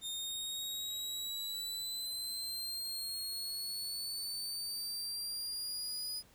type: exponential sweep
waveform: sawtooth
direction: up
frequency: 3652 to 4977 Hz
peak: -35 dBFS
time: 0.01-6.23 s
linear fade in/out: 50 ms
effects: pink hiss -64 dBFS RMS until 6.34 s